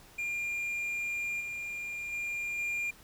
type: tone with level steps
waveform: triangle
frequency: 2400 Hz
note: D7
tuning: 37 cents sharp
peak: -30 / -34 / -31 / -29 dBFS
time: 0.18-2.91 s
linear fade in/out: 10 ms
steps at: 1.4 / 2.12 / 2.58 s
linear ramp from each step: 10 ms
effects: pink hiss -56 dBFS RMS until 3.03 s